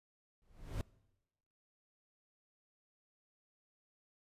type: noise with exponential growth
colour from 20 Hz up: brown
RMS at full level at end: -34 dBFS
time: 0.42-0.81 s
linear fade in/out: 0 ms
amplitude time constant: 84 ms
effects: noise-tail reverb RT60 1.0 s tail -23 dB re dry + resampled to 32000 Hz